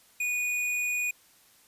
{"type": "tone with hard clipping", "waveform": "sine", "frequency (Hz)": 2464, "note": "D#7", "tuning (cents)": -17, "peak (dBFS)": -28, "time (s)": [0.2, 1.11], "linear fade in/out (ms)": 5, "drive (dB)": 14, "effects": ["white hiss -60 dBFS RMS until 1.67 s", "resampled to 32000 Hz"]}